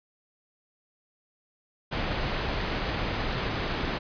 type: low-pass noise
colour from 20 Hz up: pink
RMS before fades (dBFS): -30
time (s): 1.91-3.99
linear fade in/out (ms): 20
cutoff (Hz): 3900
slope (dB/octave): 12
effects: resampled to 11025 Hz